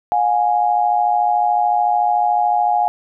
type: tone pair together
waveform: sine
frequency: 716.3 / 830 Hz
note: F5 / G#5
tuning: +44 / -1 cents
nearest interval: minor third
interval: 255 cents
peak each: -16 dBFS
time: 0.12-2.88 s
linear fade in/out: 0 ms
effects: none